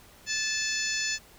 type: harmonic tone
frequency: 872 Hz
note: A5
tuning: 16 cents flat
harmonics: 2 / 3 / 4 / 5 / 6 / 7 / 8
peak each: -33 / -34 / -39 / -36 / -34 / -37 / -35 dBFS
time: 0.26-1.19 s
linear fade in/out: 50 ms
effects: pink hiss -54 dBFS RMS until 1.38 s